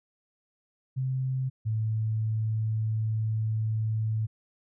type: tone pair in turn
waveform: sine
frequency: 130.6 / 109.82 Hz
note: C3 / A2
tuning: -3 / -3 cents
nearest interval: minor third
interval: 300 cents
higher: first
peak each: -26 / -25 dBFS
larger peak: second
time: 0.96-1.5 / 1.65-4.27 s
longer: second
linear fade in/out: 20 ms
effects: none